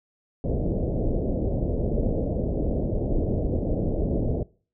pink low-pass noise, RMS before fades -25 dBFS, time 0.44-4.43 s, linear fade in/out 2 ms, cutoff 620 Hz, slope 48 dB/octave, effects noise-tail reverb RT60 0.4 s tail -22 dB re dry

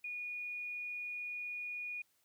sine tone, 2451 Hz, D#7, 27 cents flat, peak -39 dBFS, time 0.04-2.02 s, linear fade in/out 5 ms, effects white hiss -75 dBFS RMS until 2.24 s

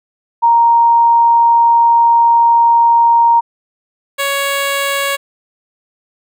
sine / 10% pulse tone pair in turn, 933 / 557.1 Hz, A#5 / C#5, +1 / +9 cents, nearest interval major sixth, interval 892 cents, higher first, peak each -6 dBFS, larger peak neither, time 0.42-3.41 / 4.18-5.17 s, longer first, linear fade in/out 20 ms, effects none

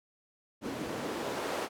white noise with band-pass filter sweep, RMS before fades -36 dBFS, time 0.61-1.69 s, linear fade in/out 50 ms, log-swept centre 240 to 560 Hz, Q 1.1, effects none

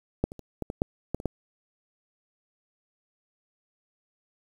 clicks, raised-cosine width 2 ms, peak -10 / -26 / -29 / -17 / -19 / -10 / -14 / -25 / -12 dBFS, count 9, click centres 0.24 / 0.319 / 0.393 / 0.623 / 0.701 / 0.819 / 1.146 / 1.201 / 1.257 s, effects 8-bit

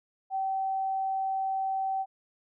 sine tone, 770 Hz, G5, 31 cents flat, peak -27 dBFS, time 0.3-2.06 s, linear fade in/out 50 ms, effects none

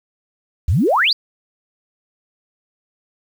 sine exponential sweep, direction up, 65.41 to 4978 Hz, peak -12 dBFS, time 0.68-1.13 s, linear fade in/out 5 ms, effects 7-bit

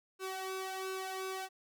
sawtooth tone with flanger, 379.2 Hz, F#4, 43 cents sharp, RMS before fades -40 dBFS, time 0.19-1.49 s, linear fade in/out 50 ms, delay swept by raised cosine 0.74 to 1.84 ms, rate 1.4 Hz, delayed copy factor +0.7, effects none

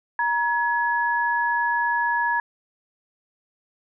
sine tone pair together, 946 / 1690.9 Hz, A#5 / G#6, +25 / +31 cents, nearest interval minor seventh, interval 1006 cents, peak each -22 / -23 dBFS, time 0.19-2.4 s, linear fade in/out 2 ms, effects none

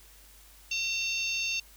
harmonic tone with a mistuned harmonic, 906 Hz, A#5, 50 cents flat, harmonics 3 / 4 / 5 / 6 / 7, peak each -30 / -38 / -38 / -41 / -38 dBFS, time 0.71-1.6 s, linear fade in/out 5 ms, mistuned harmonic 6, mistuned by -16 cents, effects added 50 Hz sine -56 dBFS peak until 1.76 s + white hiss -56 dBFS RMS until 1.76 s

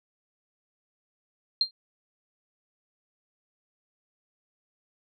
sine tone with exponential decay, 4186 Hz, C8, in tune, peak -16 dBFS, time 1.61-1.71 s, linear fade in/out 2 ms, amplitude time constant 20 ms, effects none

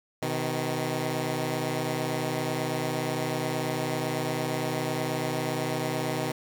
10% pulse tone pair together, 126.79 / 156.4 Hz, B2 / D#3, +46 / +9 cents, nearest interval major third, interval 363 cents, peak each -22 dBFS, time 0.22-6.32 s, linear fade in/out 5 ms, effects none

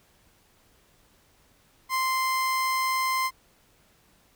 30% pulse tone, 1043 Hz, C6, 6 cents flat, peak -21 dBFS, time 1.89-3.31 s, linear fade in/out 50 ms, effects pink hiss -62 dBFS RMS until 4.35 s

